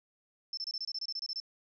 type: tone bursts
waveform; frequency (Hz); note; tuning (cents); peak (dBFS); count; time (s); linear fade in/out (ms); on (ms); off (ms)
sine; 5310; E8; +12; -34; 13; 0.53-1.401; 2; 43; 26
effects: none